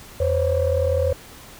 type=tone cluster; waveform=sine; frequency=85.2 / 509 / 549 Hz; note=F2 / C5 / C#5; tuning=-42 / -48 / -17 cents; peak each=-21 dBFS; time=0.2-1.13 s; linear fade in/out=5 ms; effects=tanh soft clip ceiling -11 dBFS + pink hiss -43 dBFS RMS until 1.59 s